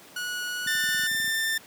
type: tone with pitch glide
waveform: sawtooth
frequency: 1463 to 1474.9 Hz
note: F#6 to F#6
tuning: -20 to -6 cents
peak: -26 dBFS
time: 0.16-1.07 s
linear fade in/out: 5 ms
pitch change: +14 cents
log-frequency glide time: 0.54-0.7 s
type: clicks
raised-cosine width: 5 ms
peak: -28 dBFS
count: 12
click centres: 0.664 / 0.752 / 0.839 / 0.889 / 0.947 / 0.995 / 1.036 / 1.115 / 1.148 / 1.2 / 1.244 / 1.278 s
type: tone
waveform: sawtooth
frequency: 1789 Hz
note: A6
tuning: 28 cents sharp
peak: -21 dBFS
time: 0.67-1.58 s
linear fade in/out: 5 ms
effects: pink hiss -49 dBFS RMS until 1.66 s + high-pass 200 Hz 12 dB/octave